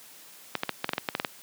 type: clicks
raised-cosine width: 0.3 ms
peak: -10 dBFS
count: 11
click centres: 0.553 / 0.634 / 0.693 / 0.844 / 0.892 / 0.934 / 0.981 / 1.088 / 1.151 / 1.199 / 1.248 s
effects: white hiss -50 dBFS RMS until 1.42 s + high-pass 150 Hz 12 dB/octave